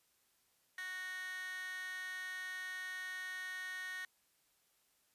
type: tone with high-pass filter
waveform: 15% pulse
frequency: 370 Hz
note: F#4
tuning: in tune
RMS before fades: -44 dBFS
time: 0.78-4.05 s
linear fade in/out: 2 ms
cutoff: 1900 Hz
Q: 7.4
effects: white hiss -75 dBFS RMS until 5.14 s + resampled to 32000 Hz